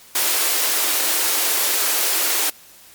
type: high-pass noise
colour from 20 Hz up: white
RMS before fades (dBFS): -19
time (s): 0.15-2.5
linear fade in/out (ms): 5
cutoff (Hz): 290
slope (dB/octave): 48
effects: white hiss -46 dBFS RMS until 2.94 s + MP3 96 kbps